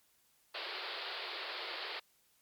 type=band-pass noise; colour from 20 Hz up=white; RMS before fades=-42 dBFS; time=0.54-2 s; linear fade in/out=10 ms; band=340 to 4700 Hz; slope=96 dB/octave; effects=white hiss -71 dBFS RMS until 2.41 s + MP3 96 kbps